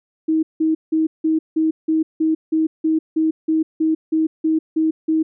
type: tone bursts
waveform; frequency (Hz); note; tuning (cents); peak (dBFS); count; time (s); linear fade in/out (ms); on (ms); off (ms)
sine; 317.4; D#4; +35; -14; 16; 0.28-5.23; 10; 150; 170
effects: none